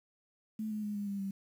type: tone with pitch steps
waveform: sine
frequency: 217.3 / 212.7 / 208.2 / 203.8 / 199.5 / 195.28 Hz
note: A3 / G#3 / G#3 / G#3 / G3 / G3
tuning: -21 / +42 / +5 / -32 / +31 / -6 cents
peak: -34 dBFS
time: 0.59-1.31 s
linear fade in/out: 5 ms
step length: 120 ms
effects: 10-bit